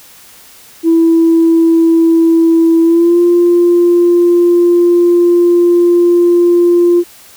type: tone with pitch glide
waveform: sine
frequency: 330 to 348 Hz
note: E4 to F4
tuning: +2 to -6 cents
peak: -4 dBFS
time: 0.83-7.04 s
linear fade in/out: 50 ms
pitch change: +92 cents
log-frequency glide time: 2.82-3.2 s
effects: tanh soft clip ceiling -1 dBFS + white hiss -39 dBFS RMS until 7.36 s